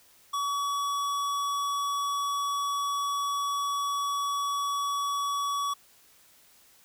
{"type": "tone with hard clipping", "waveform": "sine", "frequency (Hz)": 1134, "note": "C#6", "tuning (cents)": 39, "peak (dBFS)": -29, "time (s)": [0.33, 5.74], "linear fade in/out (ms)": 10, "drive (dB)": 16, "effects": ["white hiss -59 dBFS RMS until 6.84 s"]}